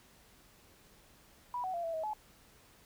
sine tone with pitch steps, 979 / 748 / 687 / 662 / 638 / 854 Hz, B5 / F#5 / F5 / E5 / D#5 / G#5, -15 / +19 / -29 / +7 / +43 / +48 cents, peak -34 dBFS, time 1.54-2.134 s, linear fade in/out 2 ms, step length 99 ms, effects pink hiss -62 dBFS RMS until 2.85 s

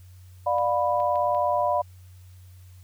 sine chord, B diminished, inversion first, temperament just, 592.7 / 711.2 / 987.8 Hz, D5 / F5 / B5, +16 / +31 / 0 cents, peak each -25 dBFS, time 0.46-1.82 s, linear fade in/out 10 ms
clicks, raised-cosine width 0.3 ms, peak -30 dBFS, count 4, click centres 0.584 / 1.002 / 1.157 / 1.348 s
effects added 91 Hz sine -45 dBFS peak until 2.83 s + white hiss -61 dBFS RMS until 2.83 s

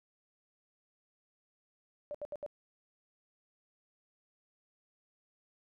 sine tone bursts, 587.3 Hz, D5, in tune, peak -37 dBFS, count 4, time 2.11-2.463 s, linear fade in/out 0 ms, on 35 ms, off 71 ms, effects none

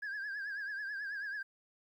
sine tone with vibrato, 1640 Hz, G#6, 22 cents flat, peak -35 dBFS, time 0.02-1.43 s, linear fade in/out 10 ms, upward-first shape triangle, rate 9.2 Hz, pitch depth 99 cents each way, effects tanh soft clip ceiling -36 dBFS + 12-bit

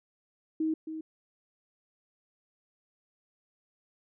sine tone with echo, 316.4 Hz, D#4, 29 cents sharp, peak -26 dBFS, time 0.6-0.74 s, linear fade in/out 5 ms, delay 270 ms, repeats 1, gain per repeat -9 dB, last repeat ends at 1.01 s, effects none

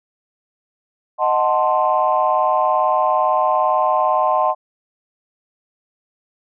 sine chord, D# diminished seventh, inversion none, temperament equal, 622.3 / 740 / 880 / 1046.5 Hz, D#5 / F#5 / A5 / C6, 0 / 0 / 0 / 0 cents, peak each -19 / -19 / -20 / -18 dBFS, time 1.18-4.55 s, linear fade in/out 50 ms, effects tanh soft clip ceiling -4 dBFS

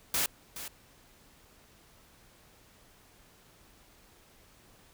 white noise with echo, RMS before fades -29 dBFS, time 0.14-0.26 s, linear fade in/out 2 ms, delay 420 ms, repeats 1, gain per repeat -12 dB, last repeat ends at 0.68 s, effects pink hiss -60 dBFS RMS until 4.93 s

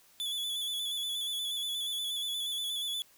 45% pulse tone with vibrato, 3435 Hz, A7, 42 cents flat, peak -32 dBFS, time 0.2-3.02 s, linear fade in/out 0 ms, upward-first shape square, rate 8.4 Hz, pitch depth 30 cents each way, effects white hiss -62 dBFS RMS until 3.17 s

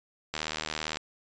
click train, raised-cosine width 0.2 ms, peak -14 dBFS, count 50, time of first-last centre 0.34-0.971 s, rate 77.7 Hz, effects resampled to 16000 Hz

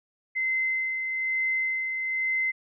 sine tone with tremolo, 2063 Hz, C7, 25 cents flat, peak -23 dBFS, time 0.35-2.52 s, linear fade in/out 20 ms, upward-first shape sine, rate 1.1 Hz, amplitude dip 40%, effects none

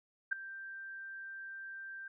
sine tone with ADSR envelope, 1574 Hz, G6, 7 cents sharp, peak -26 dBFS, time 0.31-2.08 s, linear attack 16 ms, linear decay 5 ms, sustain -17 dB, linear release 4 ms, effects none

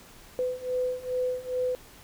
sine beating tone pair, 502 / 504.4 Hz, B4 / B4, +28 / +36 cents, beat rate 2.4 Hz, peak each -31 / -29 dBFS, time 0.39-1.75 s, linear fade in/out 0 ms, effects pink hiss -51 dBFS RMS until 2.03 s

